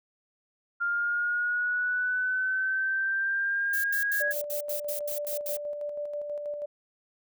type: linear sweep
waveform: sine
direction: up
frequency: 1396.9 to 1661.2 Hz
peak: -25 dBFS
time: 0.8-4.33 s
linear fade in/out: 20 ms
type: noise bursts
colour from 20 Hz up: violet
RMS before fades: -34 dBFS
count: 10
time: 3.73-5.568 s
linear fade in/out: 5 ms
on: 110 ms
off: 82 ms
type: tone with tremolo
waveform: sine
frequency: 587.3 Hz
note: D5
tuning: in tune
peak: -30 dBFS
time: 4.2-6.66 s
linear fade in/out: 10 ms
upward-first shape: square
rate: 6.2 Hz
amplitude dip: 35%
effects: none